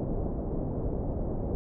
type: low-pass noise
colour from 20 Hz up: pink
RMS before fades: -31 dBFS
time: 0-1.55 s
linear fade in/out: 0 ms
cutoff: 620 Hz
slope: 24 dB/octave
effects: none